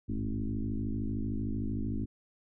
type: tone with frequency modulation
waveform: sine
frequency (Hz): 103.1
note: G#2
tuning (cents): -12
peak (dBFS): -30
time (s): 0.08-2.06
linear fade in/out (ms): 20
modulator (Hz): 53.2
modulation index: 3.7
effects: none